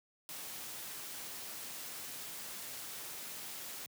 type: noise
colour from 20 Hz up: white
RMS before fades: -45 dBFS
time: 0.29-3.86 s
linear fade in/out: 0 ms
effects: high-pass 100 Hz 12 dB/octave